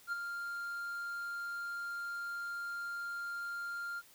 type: tone with ADSR envelope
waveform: triangle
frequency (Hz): 1396.9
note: F6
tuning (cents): 0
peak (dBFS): -30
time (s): 0.07-4.02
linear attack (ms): 53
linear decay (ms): 19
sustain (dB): -6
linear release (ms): 39
effects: white hiss -61 dBFS RMS until 4.14 s